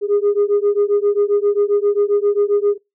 sine beating tone pair, 405.9 / 413.4 Hz, G#4 / G#4, -40 / -8 cents, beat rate 7.5 Hz, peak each -15 dBFS, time 0.01-2.78 s, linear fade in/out 50 ms, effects noise-tail reverb RT60 0.2 s tail -21 dB re dry + tanh soft clip ceiling -9 dBFS

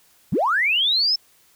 triangle linear sweep, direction up, 102.7 to 5340 Hz, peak -13 dBFS, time 0.32-1.16 s, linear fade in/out 10 ms, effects tanh soft clip ceiling -15 dBFS + white hiss -57 dBFS RMS until 1.55 s

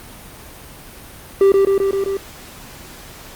triangle tone with echo, 392 Hz, G4, in tune, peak -6 dBFS, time 1.41-1.52 s, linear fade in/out 2 ms, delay 130 ms, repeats 5, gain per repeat -2 dB, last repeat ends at 2.17 s, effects pink hiss -38 dBFS RMS until 3.35 s + Opus 32 kbps

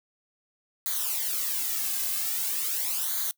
blue noise with flanger, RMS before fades -29 dBFS, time 0.86-3.31 s, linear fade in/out 0 ms, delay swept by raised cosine 0.37 to 2.17 ms, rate 0.43 Hz, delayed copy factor -0.8, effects noise-tail reverb RT60 0.1 s tail -22 dB re dry

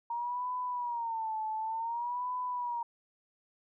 sine tone with vibrato, 932.3 Hz, A#5, in tune, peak -32 dBFS, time 0.1-2.83 s, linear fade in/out 5 ms, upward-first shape sine, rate 0.55 Hz, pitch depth 120 cents each way, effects none

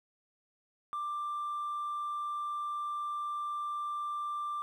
triangle tone with hard clipping, 1182 Hz, D6, 11 cents sharp, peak -33 dBFS, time 0.93-4.62 s, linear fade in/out 0 ms, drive 2 dB, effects none

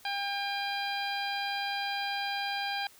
harmonic tone, 801 Hz, G5, 37 cents sharp, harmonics 1 / 2 / 3 / 4 / 5 / 6, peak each -34 / -37 / -39 / -40 / -41 / -42 dBFS, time 0.05-2.87 s, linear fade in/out 2 ms, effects white hiss -57 dBFS RMS until 2.99 s

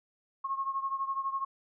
sine beating tone pair, 1082 / 1094 Hz, C#6 / C#6, -42 / -23 cents, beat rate 12 Hz, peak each -32 / -36 dBFS, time 0.44-1.45 s, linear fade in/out 10 ms, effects none

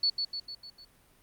sine tone with echo, 4435 Hz, C#8, in tune, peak -23 dBFS, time 0.03-0.1 s, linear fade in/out 5 ms, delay 150 ms, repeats 5, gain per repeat -5 dB, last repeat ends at 0.85 s, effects pink hiss -63 dBFS RMS until 1.22 s + Opus 48 kbps

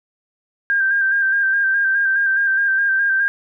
sine tone with vibrato, 1587 Hz, G6, 21 cents sharp, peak -14 dBFS, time 0.7-3.28 s, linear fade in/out 0 ms, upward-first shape square, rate 4.8 Hz, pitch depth 29 cents each way, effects none

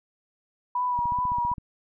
sine tone with vibrato, 977 Hz, B5, 19 cents flat, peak -23 dBFS, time 0.75-1.54 s, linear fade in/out 5 ms, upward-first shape sine, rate 2.6 Hz, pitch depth 32 cents each way
click train, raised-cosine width 5 ms, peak -26 dBFS, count 10, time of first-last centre 0.99-1.582 s, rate 15.2 Hz
effects none

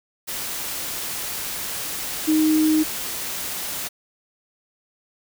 sine tone in noise, 311.1 Hz, D#4, in tune, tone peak -15 dBFS, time 2.27-2.84 s, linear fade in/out 20 ms, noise white, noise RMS -29 dBFS, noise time 0.27-3.89 s, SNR +11 dB, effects none

